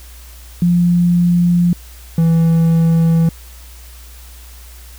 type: tone pair in turn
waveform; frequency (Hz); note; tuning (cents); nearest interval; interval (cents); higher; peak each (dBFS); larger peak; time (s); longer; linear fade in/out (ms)
sine / triangle; 174.61 / 164.81; F3 / E3; 0 / 0; minor second; 100; first; -9 / -7; second; 0.62-1.73 / 2.18-3.29; neither; 2
effects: added 60 Hz sine -35 dBFS peak until 4.98 s + white hiss -42 dBFS RMS until 4.98 s